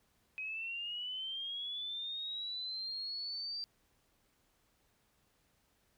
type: linear sweep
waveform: sine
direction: up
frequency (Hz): 2518 to 4699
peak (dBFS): -38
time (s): 0.38-3.64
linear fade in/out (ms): 0
effects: pink hiss -74 dBFS RMS until 5.97 s